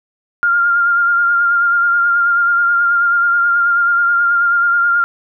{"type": "tone with vibrato", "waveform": "sine", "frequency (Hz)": 1400, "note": "F6", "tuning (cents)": 4, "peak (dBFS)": -10, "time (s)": [0.43, 5.04], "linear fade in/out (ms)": 0, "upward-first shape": "sine", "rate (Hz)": 9.3, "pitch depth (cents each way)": 25, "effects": []}